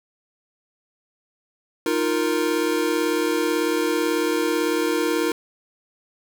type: chord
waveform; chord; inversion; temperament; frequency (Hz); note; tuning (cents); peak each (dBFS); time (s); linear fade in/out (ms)
square; Eb suspended second; none; equal; 311.1 / 349.2 / 466.2; Eb4 / F4 / Bb4; 0 / 0 / 0; -25; 1.86-5.32; 2
effects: none

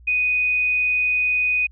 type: tone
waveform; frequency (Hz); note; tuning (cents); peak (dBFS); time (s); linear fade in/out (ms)
sine; 2489; D#7; 0; -17; 0.07-1.67; 10
effects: added 60 Hz sine -44 dBFS peak until 1.71 s

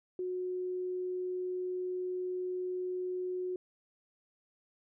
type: tone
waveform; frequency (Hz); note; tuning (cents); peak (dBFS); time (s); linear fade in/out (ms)
sine; 365.2; F#4; -23; -33; 0.19-3.56; 2
effects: none

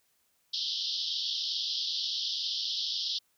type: band-pass noise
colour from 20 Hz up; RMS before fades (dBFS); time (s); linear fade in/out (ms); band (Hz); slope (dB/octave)
pink; -33; 0.53-3.19; 10; 3100 to 5400; 96
effects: white hiss -72 dBFS RMS until 3.37 s

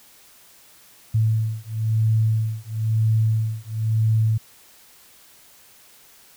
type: beating tone pair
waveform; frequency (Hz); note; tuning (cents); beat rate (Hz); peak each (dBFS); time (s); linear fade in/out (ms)
sine; 110 / 111; A2 / A2; 0 / +16; 1; -21 / -21; 1.14-4.38; 10
effects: white hiss -51 dBFS RMS until 6.36 s

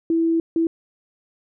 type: tone bursts at uneven times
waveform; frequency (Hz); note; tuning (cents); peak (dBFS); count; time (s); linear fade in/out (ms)
sine; 329.6; E4; 0; -16; 2; 0.1-0.4 / 0.56-0.67; 2
effects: none

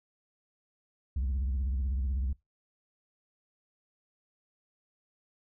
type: tone with vibrato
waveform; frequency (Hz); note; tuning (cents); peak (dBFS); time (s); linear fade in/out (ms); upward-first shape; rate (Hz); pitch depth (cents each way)
sine; 65.6; C2; +5; -25; 1.16-2.33; 5; triangle; 16; 240
effects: noise-tail reverb RT60 0.2 s tail -25 dB re dry + tanh soft clip ceiling -27 dBFS

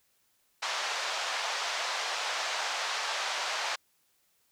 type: band-pass noise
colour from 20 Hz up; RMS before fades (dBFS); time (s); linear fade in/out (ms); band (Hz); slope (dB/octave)
pink; -33; 0.62-3.76; 10; 680 to 6200; 24
effects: white hiss -71 dBFS RMS until 4.51 s

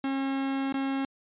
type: tone with dropouts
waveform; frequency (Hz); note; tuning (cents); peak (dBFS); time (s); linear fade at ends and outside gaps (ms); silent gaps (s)
45% pulse; 270.9; C#4; -40; -27; 0.04-1.05; 2; 0.725-0.741
effects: resampled to 8000 Hz

